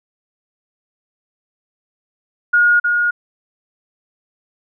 sine tone with echo, 1435 Hz, F6, 47 cents sharp, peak -9 dBFS, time 2.53-2.8 s, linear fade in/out 10 ms, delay 310 ms, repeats 1, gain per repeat -4 dB, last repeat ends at 3.11 s, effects none

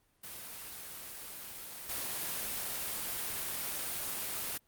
white noise with level steps, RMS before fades -45 / -37 dBFS, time 0.23-4.58 s, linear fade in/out 10 ms, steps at 1.89 s, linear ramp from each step 5 ms, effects pink hiss -72 dBFS RMS until 4.67 s + Opus 32 kbps

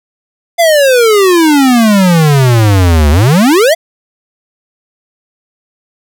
square exponential two-way sweep, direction down then up, 698.5 to 71.2 to 698.5 Hz, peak -5 dBFS, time 0.58-3.75 s, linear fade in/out 20 ms, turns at 3.1 s, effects none

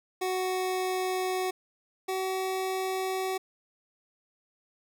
25% pulse tone pair in turn, 371.2 / 377.5 Hz, F#4 / F#4, +6 / +35 cents, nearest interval unison, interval 29 cents, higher second, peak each -24 / -25 dBFS, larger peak first, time 0.21-1.51 / 2.08-3.38 s, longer neither, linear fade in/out 10 ms, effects none

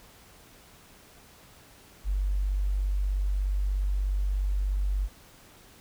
sine tone, 48.4 Hz, G1, 21 cents flat, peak -24 dBFS, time 2.04-5.09 s, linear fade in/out 50 ms, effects pink hiss -54 dBFS RMS until 5.8 s

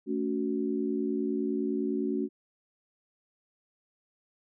sine chord, F# minor, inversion first, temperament equal with one note detuned, 220 / 280.1 / 370 Hz, A3 / C#4 / F#4, 0 / +18 / 0 cents, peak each -32 / -31 / -32 dBFS, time 0.06-2.29 s, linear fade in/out 50 ms, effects none

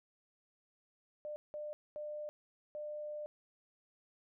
sine tone bursts at uneven times, 599 Hz, D5, 34 cents sharp, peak -40 dBFS, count 4, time 1.25-1.36 / 1.54-1.73 / 1.96-2.29 / 2.75-3.26 s, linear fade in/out 0 ms, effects none

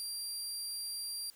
25% pulse tone, 4736 Hz, D8, 14 cents sharp, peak -33 dBFS, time 0-1.3 s, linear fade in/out 0 ms, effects white hiss -62 dBFS RMS until 1.35 s

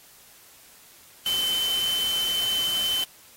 sine tone in noise, 3063 Hz, G7, 41 cents flat, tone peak -23 dBFS, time 1.26-3.04 s, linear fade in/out 2 ms, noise white, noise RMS -33 dBFS, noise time 1.26-3.04 s, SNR +7 dB, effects white hiss -52 dBFS RMS until 3.36 s + AAC 48 kbps

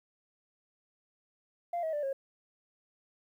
sine tone with pitch steps, 693 / 639.2 / 589.5 / 543.7 Hz, F5 / D#5 / D5 / C#5, -14 / +47 / +6 / -34 cents, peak -29 dBFS, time 1.73-2.13 s, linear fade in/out 5 ms, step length 100 ms, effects tanh soft clip ceiling -28 dBFS + 11-bit

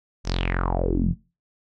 sawtooth tone with low-pass filter sweep, 44.35 Hz, F1, 27 cents sharp, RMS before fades -23 dBFS, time 0.24-1.15 s, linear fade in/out 50 ms, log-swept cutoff 6300 to 140 Hz, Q 6.2, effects noise-tail reverb RT60 0.3 s tail -21 dB re dry

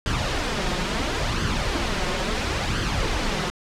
pink noise with flanger, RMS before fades -24 dBFS, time 0.06-3.5 s, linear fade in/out 0 ms, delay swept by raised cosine 0.63 to 5.63 ms, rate 0.73 Hz, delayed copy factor +0.55, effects low-pass 5000 Hz 12 dB/octave

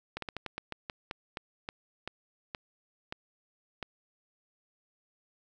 slowing click train, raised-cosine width 0.3 ms, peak -20 dBFS, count 15, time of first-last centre 0.17-3.828 s, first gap 53 ms, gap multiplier 1.22, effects none

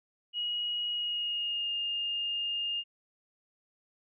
sine tone with pitch glide, 2896 to 2825 Hz, F#7 to F7, -38 to +19 cents, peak -30 dBFS, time 0.33-2.84 s, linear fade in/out 50 ms, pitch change -43 cents, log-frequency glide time 0.92-1.73 s, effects none

